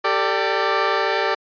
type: chord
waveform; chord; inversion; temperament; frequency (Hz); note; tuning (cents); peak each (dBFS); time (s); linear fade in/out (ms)
15% pulse; G suspended second; none; equal with one note detuned; 392 / 448.5 / 587.3; G4 / A4 / D5; 0 / +33 / 0; -16; 0.04-1.35; 10
effects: resampled to 11025 Hz